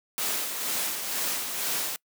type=noise with tremolo; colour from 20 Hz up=white; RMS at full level=-28 dBFS; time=0.18-1.96 s; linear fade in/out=0 ms; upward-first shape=sine; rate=2.1 Hz; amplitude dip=45%; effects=noise-tail reverb RT60 0.1 s tail -25 dB re dry + high-pass 200 Hz 12 dB/octave